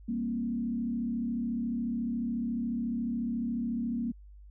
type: tone with frequency modulation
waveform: sine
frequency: 234.2 Hz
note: A#3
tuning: 8 cents sharp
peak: -29 dBFS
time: 0.08-4.12 s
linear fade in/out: 10 ms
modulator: 34.1 Hz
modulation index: 0.8
effects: added 50 Hz sine -48 dBFS peak until 4.5 s